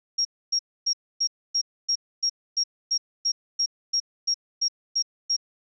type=tone bursts; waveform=sine; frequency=5588 Hz; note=F8; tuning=in tune; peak=-20 dBFS; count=16; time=0.18-5.366 s; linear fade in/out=10 ms; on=71 ms; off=270 ms; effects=none